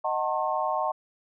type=chord; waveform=sine; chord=D# diminished seventh; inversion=none; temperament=just; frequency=622.3 / 746.7 / 896 / 1075.3 Hz; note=D#5 / F#5 / A5 / C6; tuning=0 / +16 / +31 / +47 cents; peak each=-30 dBFS; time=0.04-0.92 s; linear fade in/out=10 ms; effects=none